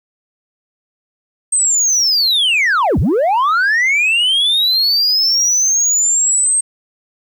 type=linear two-way sweep; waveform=sine; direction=down then up; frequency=8440 to 53.8 to 8440 Hz; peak=-8 dBFS; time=1.52-6.61 s; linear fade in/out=10 ms; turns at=2.99 s; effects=tanh soft clip ceiling -10 dBFS + 8-bit